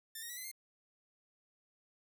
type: tone with pitch steps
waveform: 5% pulse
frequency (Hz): 1788 / 1865 / 1945.3 / 2029 / 2116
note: A6 / A#6 / B6 / B6 / C7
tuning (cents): +27 / 0 / -27 / +46 / +19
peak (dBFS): -33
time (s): 0.15-0.515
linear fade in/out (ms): 5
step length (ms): 73
effects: none